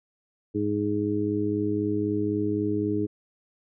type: harmonic tone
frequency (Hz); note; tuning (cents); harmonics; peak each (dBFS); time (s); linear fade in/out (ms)
103.9; G#2; +1; 1 / 2 / 3 / 4; -32 / -32 / -26 / -29; 0.54-3.07; 20
effects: none